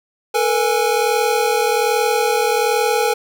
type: tone cluster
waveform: square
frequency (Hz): 443.3 / 484.5 / 828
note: A4 / B4 / G#5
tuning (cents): +13 / -33 / -5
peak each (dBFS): -20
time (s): 0.34-3.14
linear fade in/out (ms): 10
effects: 8-bit